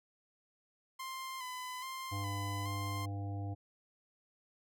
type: tone with vibrato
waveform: sawtooth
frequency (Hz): 1029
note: C6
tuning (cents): -29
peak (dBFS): -37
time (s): 0.99-3.06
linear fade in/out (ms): 10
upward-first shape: square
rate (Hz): 1.2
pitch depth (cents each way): 37
type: harmonic tone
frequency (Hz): 100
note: G2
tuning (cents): +35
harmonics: 1 / 3 / 5 / 7 / 8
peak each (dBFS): -37 / -46 / -54 / -50 / -54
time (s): 2.11-3.55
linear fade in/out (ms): 20
effects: none